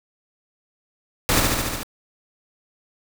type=noise with echo; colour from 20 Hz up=pink; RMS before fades=-19 dBFS; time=1.29-1.4 s; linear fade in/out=0 ms; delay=72 ms; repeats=6; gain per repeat=-2 dB; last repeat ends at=1.832 s; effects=none